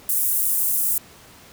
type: high-pass noise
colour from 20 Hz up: pink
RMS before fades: -21 dBFS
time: 0.09-0.98 s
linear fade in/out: 2 ms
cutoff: 10000 Hz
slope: 24 dB/octave
effects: pink hiss -47 dBFS RMS until 1.52 s + high-pass 60 Hz 12 dB/octave